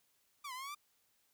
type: linear two-way sweep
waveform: sawtooth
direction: down then up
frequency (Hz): 1203 to 987.8 to 1203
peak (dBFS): -39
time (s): 0.44-0.75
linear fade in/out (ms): 10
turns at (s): 0.53
effects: white hiss -75 dBFS RMS until 1.33 s